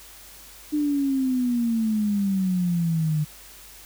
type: exponential sweep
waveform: sine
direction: down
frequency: 302.7 to 150 Hz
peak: -20 dBFS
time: 0.72-3.25 s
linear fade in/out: 20 ms
effects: added 50 Hz sine -53 dBFS peak until 3.85 s + white hiss -46 dBFS RMS until 3.85 s